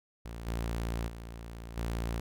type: tone with level steps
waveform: sawtooth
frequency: 57.3 Hz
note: A#1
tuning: 29 cents flat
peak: -36 / -28 / -38 / -28 dBFS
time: 0.25-2.2 s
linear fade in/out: 5 ms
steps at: 0.46 / 1.07 / 1.76 s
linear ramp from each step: 20 ms
effects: none